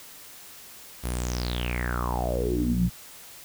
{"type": "tone with low-pass filter sweep", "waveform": "sawtooth", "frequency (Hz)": 60.8, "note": "B1", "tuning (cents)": -26, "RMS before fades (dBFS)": -27, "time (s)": [1.03, 2.9], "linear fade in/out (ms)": 20, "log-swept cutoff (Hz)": [12000, 150], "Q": 9.3, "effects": ["white hiss -46 dBFS RMS until 3.44 s"]}